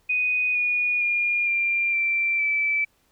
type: tone with pitch steps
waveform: sine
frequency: 2489 / 2453 / 2418 / 2383 / 2349 / 2316 Hz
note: D#7 / D#7 / D7 / D7 / D7 / D7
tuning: 0 / -25 / +50 / +25 / 0 / -25 cents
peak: -20 dBFS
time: 0.09-2.85 s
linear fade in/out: 10 ms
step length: 460 ms
effects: pink hiss -65 dBFS RMS until 3.11 s

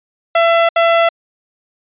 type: tone bursts at uneven times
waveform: sawtooth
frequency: 671 Hz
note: E5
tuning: 31 cents sharp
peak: -5 dBFS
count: 2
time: 0.35-0.69 / 0.76-1.09 s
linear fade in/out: 5 ms
effects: resampled to 8000 Hz

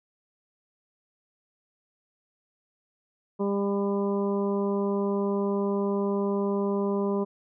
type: harmonic tone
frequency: 200 Hz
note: G3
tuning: 35 cents sharp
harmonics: 1 / 2 / 3 / 4 / 5 / 6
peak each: -27 / -27 / -35 / -43 / -36 / -46 dBFS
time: 3.39-7.25 s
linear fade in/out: 20 ms
effects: none

